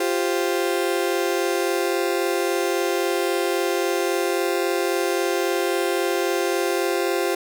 35% pulse chord, F suspended second, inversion none, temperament just, 349.2 / 392.9 / 523.8 Hz, F4 / G4 / C5, 0 / +4 / +2 cents, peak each -22 / -23 / -25 dBFS, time 0-7.35 s, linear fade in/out 5 ms, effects none

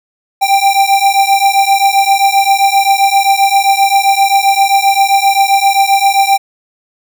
square beating tone pair, 784 / 791.6 Hz, G5 / G5, 0 / +17 cents, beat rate 7.6 Hz, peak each -11 dBFS, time 0.41-6.38 s, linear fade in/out 20 ms, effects none

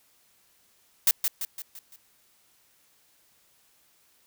blue noise with echo, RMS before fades -19 dBFS, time 1.07-1.11 s, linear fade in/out 2 ms, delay 170 ms, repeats 5, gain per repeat -6 dB, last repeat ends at 1.96 s, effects white hiss -64 dBFS RMS until 4.26 s

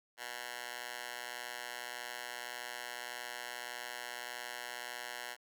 10% pulse tone with high-pass filter, 121.7 Hz, B2, 25 cents flat, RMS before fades -44 dBFS, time 0.17-5.37 s, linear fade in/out 50 ms, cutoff 1200 Hz, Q 1.1, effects none

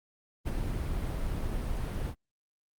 brown noise with ADSR envelope, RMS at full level -28 dBFS, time 0.45-2.15 s, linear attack 24 ms, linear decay 29 ms, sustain -4 dB, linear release 65 ms, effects Opus 32 kbps

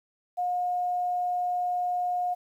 sine tone, 717 Hz, F5, 45 cents sharp, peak -25 dBFS, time 0.37-2.35 s, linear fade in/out 20 ms, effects 10-bit

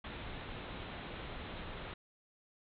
pink low-pass noise, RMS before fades -45 dBFS, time 0.04-1.94 s, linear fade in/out 5 ms, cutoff 3900 Hz, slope 96 dB/octave, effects none

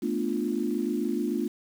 sine chord, B half-diminished seventh, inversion third, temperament equal with one note detuned, 220 / 246.9 / 296.2 / 349.2 Hz, A3 / B3 / D4 / F4, 0 / 0 / +15 / 0 cents, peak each -31 dBFS, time 0.02-1.48 s, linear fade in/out 10 ms, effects 8-bit

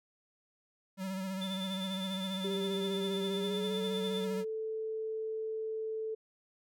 square tone with vibrato, 190.2 Hz, F#3, 48 cents sharp, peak -36 dBFS, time 0.97-4.45 s, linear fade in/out 50 ms, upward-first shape sine, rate 15 Hz, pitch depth 39 cents each way
triangle tone with tremolo, 3520 Hz, A7, in tune, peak -36 dBFS, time 1.41-4.25 s, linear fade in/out 10 ms, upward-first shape sine, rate 9.9 Hz, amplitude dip 65%
sine tone with pitch glide, 394.1 to 439.8 Hz, G4 to A4, +9 to -1 cents, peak -34 dBFS, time 2.44-6.15 s, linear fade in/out 10 ms, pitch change +190 cents, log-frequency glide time 3.31-3.81 s
effects none

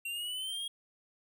square linear sweep, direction up, 2735 to 3291 Hz, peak -36 dBFS, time 0.05-0.68 s, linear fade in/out 5 ms, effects 12-bit

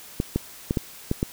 clicks, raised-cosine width 3 ms, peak -9 dBFS, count 6, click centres 0.201 / 0.36 / 0.709 / 0.772 / 1.114 / 1.229 s, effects white hiss -44 dBFS RMS until 1.32 s

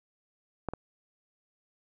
clicks, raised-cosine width 1 ms, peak -17 / -22 dBFS, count 2, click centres 0.687 / 0.736 s, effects none

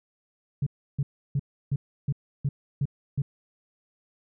sine tone bursts, 139.5 Hz, C#3, 11 cents sharp, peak -21 dBFS, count 8, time 0.62-3.22 s, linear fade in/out 5 ms, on 45 ms, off 320 ms, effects tanh soft clip ceiling -18 dBFS

